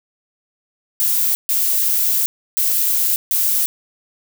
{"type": "noise bursts at uneven times", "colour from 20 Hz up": "violet", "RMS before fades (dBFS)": -17, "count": 4, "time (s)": [[1, 1.35], [1.49, 2.26], [2.57, 3.16], [3.31, 3.66]], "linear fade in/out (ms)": 0, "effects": []}